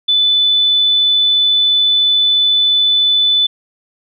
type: tone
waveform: sine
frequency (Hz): 3497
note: A7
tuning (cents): -11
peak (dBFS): -9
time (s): 0.08-3.47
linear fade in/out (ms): 10
effects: none